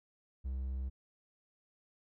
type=tone; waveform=triangle; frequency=65.41 Hz; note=C2; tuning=in tune; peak=-33 dBFS; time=0.44-0.9 s; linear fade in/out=20 ms; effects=none